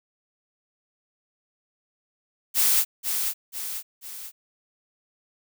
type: noise with echo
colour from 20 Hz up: blue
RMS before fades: -20 dBFS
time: 2.54-2.85 s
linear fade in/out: 50 ms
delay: 490 ms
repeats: 3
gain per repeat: -6 dB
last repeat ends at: 4.32 s
effects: none